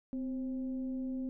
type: tone with frequency modulation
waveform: sine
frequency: 258.2 Hz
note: C4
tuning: 23 cents flat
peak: -34 dBFS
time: 0.13-1.29 s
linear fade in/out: 0 ms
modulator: 278 Hz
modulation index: 0.34
effects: none